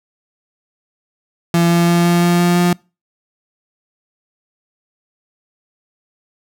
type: tone with pitch steps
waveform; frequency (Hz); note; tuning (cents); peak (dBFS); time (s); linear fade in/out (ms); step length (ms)
35% pulse; 170 / 170.98 / 171.98 / 172.97 / 173.97 / 174.98 / 176; F3 / F3 / F3 / F3 / F3 / F3 / F3; -46 / -36 / -26 / -16 / -6 / +4 / +14; -9; 1.54-2.73; 2; 170
effects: noise-tail reverb RT60 0.3 s tail -26 dB re dry